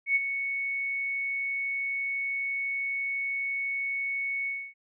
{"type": "tone with ADSR envelope", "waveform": "sine", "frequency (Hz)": 2217, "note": "C#7", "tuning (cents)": 0, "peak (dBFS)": -19, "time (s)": [0.06, 4.74], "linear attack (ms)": 95, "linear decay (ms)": 28, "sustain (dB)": -9, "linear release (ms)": 270, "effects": []}